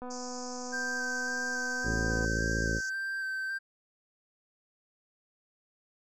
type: click train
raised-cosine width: 1 ms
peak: -29 dBFS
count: 556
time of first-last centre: 0.02-2.249 s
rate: 249 Hz
type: band-pass noise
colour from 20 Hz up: white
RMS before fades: -45 dBFS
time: 0.1-2.9 s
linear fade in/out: 10 ms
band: 4900 to 7100 Hz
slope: 96 dB/octave
type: tone with vibrato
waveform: triangle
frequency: 1562 Hz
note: G6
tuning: 7 cents flat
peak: -30 dBFS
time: 0.72-3.59 s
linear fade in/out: 20 ms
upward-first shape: square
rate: 1.8 Hz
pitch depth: 14 cents each way
type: harmonic tone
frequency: 55.5 Hz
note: A1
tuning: 16 cents sharp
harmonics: 1 / 2 / 3 / 4 / 5 / 6 / 7 / 8 / 9 / 10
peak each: -33 / -36 / -38 / -39 / -40 / -41 / -41 / -42 / -43 / -43 dBFS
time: 1.83-2.81 s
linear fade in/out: 50 ms
effects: none